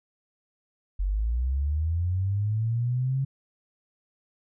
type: linear sweep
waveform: sine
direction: up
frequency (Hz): 44.82 to 136.8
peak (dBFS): -23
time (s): 0.99-3.25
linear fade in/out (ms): 10
effects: none